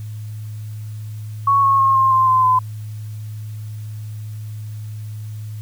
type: tone with pitch steps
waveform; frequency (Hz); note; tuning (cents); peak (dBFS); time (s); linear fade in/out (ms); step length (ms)
sine; 1110 / 1094.1 / 1078.4 / 1062.9 / 1047.7 / 1032.7 / 1017.9; C#6 / C#6 / C#6 / C6 / C6 / C6 / C6; +2 / -23 / -48 / +27 / +2 / -23 / -48; -11; 1.47-2.59; 5; 160
effects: added 107 Hz sine -27 dBFS peak until 5.61 s + white hiss -50 dBFS RMS until 5.61 s